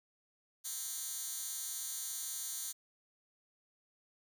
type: tone with high-pass filter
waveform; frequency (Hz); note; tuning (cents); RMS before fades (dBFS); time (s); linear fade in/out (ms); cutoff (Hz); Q
10% pulse; 261.6; C4; 0; -41; 0.64-2.73; 20; 7400; 1.2
effects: none